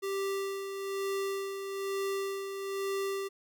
square tone with tremolo, 392 Hz, G4, in tune, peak -31 dBFS, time 0.02-3.29 s, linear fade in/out 20 ms, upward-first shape sine, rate 1.1 Hz, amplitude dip 50%, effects none

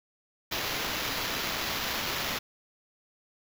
violet noise with sample-and-hold, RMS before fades -32 dBFS, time 0.51-2.39 s, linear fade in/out 10 ms, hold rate 8820 Hz, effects none

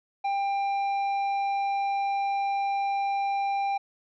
sine tone with tanh clipping, 794 Hz, G5, 22 cents sharp, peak -26 dBFS, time 0.24-3.78 s, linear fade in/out 10 ms, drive 8 dB, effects none

